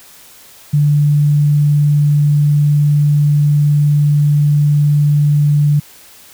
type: tone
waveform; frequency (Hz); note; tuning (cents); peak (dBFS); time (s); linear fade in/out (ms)
sine; 146.83; D3; 0; -8; 0.73-5.8; 10
effects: white hiss -41 dBFS RMS until 6.33 s